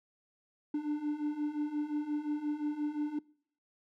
triangle beating tone pair, 293.7 / 299.4 Hz, D4 / D4, 0 / +33 cents, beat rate 5.7 Hz, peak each -35 / -31 dBFS, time 0.74-3.19 s, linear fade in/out 5 ms, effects noise-tail reverb RT60 0.6 s tail -25 dB re dry

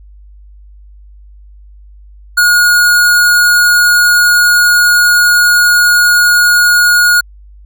square tone, 1441 Hz, F#6, 46 cents flat, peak -6 dBFS, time 2.37-7.21 s, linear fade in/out 10 ms, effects added 50 Hz sine -34 dBFS peak until 7.65 s

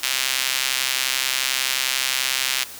sawtooth tone with high-pass filter, 131.3 Hz, C3, 6 cents sharp, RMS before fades -23 dBFS, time 0.03-2.64 s, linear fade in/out 5 ms, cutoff 2700 Hz, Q 1, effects white hiss -38 dBFS RMS until 2.79 s

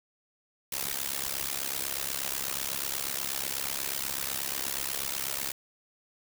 white noise with amplitude modulation, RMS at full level -29 dBFS, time 0.72-5.52 s, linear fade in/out 5 ms, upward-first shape sine, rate 68.2 Hz, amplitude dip 95%, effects none

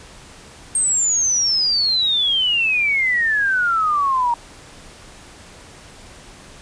sine exponential sweep, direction down, 8560 to 932.3 Hz, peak -15 dBFS, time 0.75-4.34 s, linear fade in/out 2 ms, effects pink hiss -42 dBFS RMS until 6.61 s + resampled to 22050 Hz

